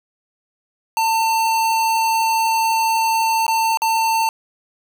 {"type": "tone with dropouts", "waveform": "square", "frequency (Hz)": 898, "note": "A5", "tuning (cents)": 35, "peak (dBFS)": -16, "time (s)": [0.97, 4.29], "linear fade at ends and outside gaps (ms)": 1, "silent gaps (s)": [[3.466, 3.48], [3.773, 3.819]], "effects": []}